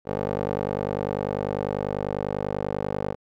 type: tone with band-pass filter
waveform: 15% pulse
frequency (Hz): 50.1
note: G1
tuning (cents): +38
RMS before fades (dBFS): -28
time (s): 0.05-3.16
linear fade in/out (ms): 50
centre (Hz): 520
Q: 1.4
effects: none